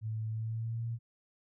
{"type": "tone with pitch glide", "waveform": "sine", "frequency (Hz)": [110, 116], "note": ["A2", "A#2"], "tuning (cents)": [0, -8], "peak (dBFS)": -33, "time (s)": [0.01, 0.99], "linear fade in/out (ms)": 50, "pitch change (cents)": 92, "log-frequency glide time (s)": [0.29, 0.87], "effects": []}